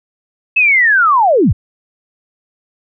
sine linear sweep, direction down, 2637 to 50 Hz, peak -7 dBFS, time 0.56-1.53 s, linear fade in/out 10 ms, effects none

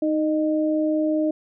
sine tone pair together, 310.9 / 614 Hz, D#4 / D#5, -1 / -23 cents, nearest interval octave, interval 1178 cents, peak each -20 / -24 dBFS, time 0.02-1.31 s, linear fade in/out 5 ms, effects none

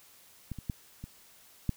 clicks, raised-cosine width 5 ms, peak -24 / -28 / -19 / -28 / -15 dBFS, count 5, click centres 0.517 / 0.587 / 0.698 / 1.04 / 1.693 s, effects white hiss -58 dBFS RMS until 1.76 s

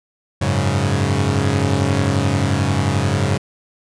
sawtooth chord, F# suspended second, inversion none, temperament equal, 92.5 / 103.83 / 138.59 Hz, F#2 / G#2 / C#3, 0 / 0 / 0 cents, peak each -16 dBFS, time 0.41-3.38 s, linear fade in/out 10 ms, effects resampled to 22050 Hz

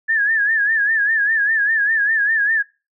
sine tone with vibrato, 1722 Hz, A6, 38 cents flat, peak -14 dBFS, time 0.08-2.63 s, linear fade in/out 20 ms, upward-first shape sine, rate 5 Hz, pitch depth 99 cents each way, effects noise-tail reverb RT60 0.3 s tail -23 dB re dry

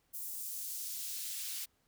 white noise with high-pass filter sweep, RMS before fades -41 dBFS, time 0.13-1.66 s, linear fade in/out 20 ms, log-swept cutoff 10000 to 2500 Hz, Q 0.83, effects pink hiss -75 dBFS RMS until 1.87 s

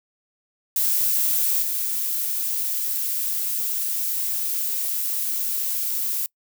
violet noise with level steps, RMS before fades -21 / -25 dBFS, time 0.76-6.26 s, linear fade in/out 2 ms, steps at 1.62 s, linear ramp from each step 5 ms, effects noise-tail reverb RT60 0.1 s tail -25 dB re dry

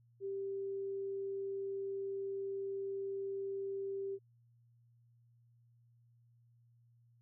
sine tone, 392 Hz, G4, in tune, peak -37 dBFS, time 0.2-4.19 s, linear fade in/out 50 ms, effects added 118 Hz sine -65 dBFS peak until 7.21 s

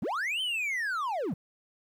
triangle linear two-way sweep, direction up then down, 130.81 to 3136 to 130.81 Hz, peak -27 dBFS, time 0.02-1.34 s, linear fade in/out 5 ms, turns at 0.41 s, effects 11-bit

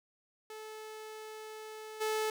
sawtooth tone with level steps, 434 Hz, A4, 24 cents flat, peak -40 / -27 dBFS, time 0.5-2.3 s, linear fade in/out 2 ms, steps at 2 s, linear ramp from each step 20 ms, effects none

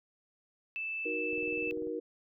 sine tone, 2637 Hz, E7, in tune, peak -34 dBFS, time 0.76-1.71 s, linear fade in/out 0 ms
sine chord, D# minor, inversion none, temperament equal with one note detuned, 311.1 / 370 / 472.1 Hz, D#4 / F#4 / A#4, 0 / 0 / +22 cents, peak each -39 / -40 / -36 dBFS, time 1.05-2 s, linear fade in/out 10 ms
click train, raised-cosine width 2 ms, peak -37 dBFS, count 12, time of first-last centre 1.33-1.872 s, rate 20.3 Hz
effects none

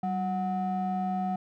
triangle ring-modulated tone, 272.8 Hz, C#4, 28 cents flat, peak -22 dBFS, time 0.03-1.36 s, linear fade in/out 5 ms, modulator 464 Hz, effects none

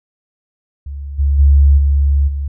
sine tone with level steps, 70.4 Hz, C#2, 27 cents sharp, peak -23 / -10 / -5 / -9 / -17 dBFS, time 0.86-2.48 s, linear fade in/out 5 ms, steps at 1.18 / 1.38 / 1.77 / 2.27 s, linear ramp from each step 20 ms, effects none

